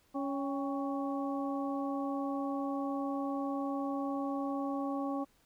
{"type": "harmonic tone with a mistuned harmonic", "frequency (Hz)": 278.6, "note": "C#4", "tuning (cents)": 9, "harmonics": [1, 2, 3, 4], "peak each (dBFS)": [-34, -40, -41, -42], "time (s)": [0.14, 5.25], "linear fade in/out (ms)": 20, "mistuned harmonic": 3, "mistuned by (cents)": -72, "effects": ["pink hiss -69 dBFS RMS until 5.45 s"]}